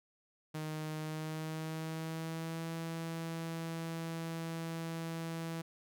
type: tone with pitch glide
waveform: sawtooth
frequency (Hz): 155.3 to 164.53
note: D#3 to E3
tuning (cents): -3 to -3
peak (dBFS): -34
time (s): 0.54-5.62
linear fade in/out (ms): 10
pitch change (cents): +100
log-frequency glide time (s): 1-2.69
effects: none